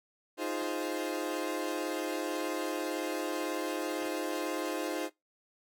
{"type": "chord", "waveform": "30% pulse", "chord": "F minor seventh", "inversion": "third", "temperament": "equal", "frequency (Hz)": [311.1, 349.2, 415.3, 523.3], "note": ["Eb4", "F4", "Ab4", "C5"], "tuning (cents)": [0, 0, 0, 0], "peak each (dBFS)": [-34, -35, -38, -36], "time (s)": [0.37, 5.1], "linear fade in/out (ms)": 50, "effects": ["noise-tail reverb RT60 0.2 s tail -24 dB re dry", "AAC 64 kbps"]}